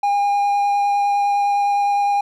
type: tone with vibrato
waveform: triangle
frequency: 810 Hz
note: G#5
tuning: 43 cents flat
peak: -13 dBFS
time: 0.03-2.21 s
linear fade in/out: 5 ms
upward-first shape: triangle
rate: 9.8 Hz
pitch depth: 11 cents each way
effects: none